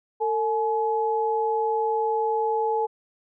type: tone pair together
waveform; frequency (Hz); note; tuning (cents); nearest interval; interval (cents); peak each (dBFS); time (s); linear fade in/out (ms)
sine; 450 / 850.3; A4 / G#5; +39 / +41; major seventh; 1102; -24 / -24; 0.2-2.87; 20
effects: none